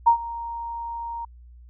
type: tone with ADSR envelope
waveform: sine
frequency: 932.3 Hz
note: A#5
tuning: in tune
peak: -10 dBFS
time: 0.06-1.25 s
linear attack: 16 ms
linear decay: 94 ms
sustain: -19 dB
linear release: 4 ms
effects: added 60 Hz sine -44 dBFS peak until 1.69 s